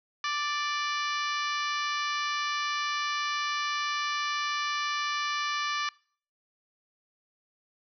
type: harmonic tone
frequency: 587.3 Hz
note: D5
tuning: in tune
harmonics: 2 / 3 / 4 / 5 / 6 / 7 / 8 / 9 / 10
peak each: -31 / -35 / -37 / -39 / -41 / -42 / -43 / -44 / -45 dBFS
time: 0.24-5.89 s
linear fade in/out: 2 ms
effects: noise-tail reverb RT60 0.5 s tail -24 dB re dry